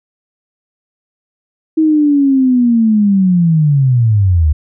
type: linear sweep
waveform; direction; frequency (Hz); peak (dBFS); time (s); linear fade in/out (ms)
sine; down; 320 to 71.6; -7; 1.77-4.53; 10
effects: none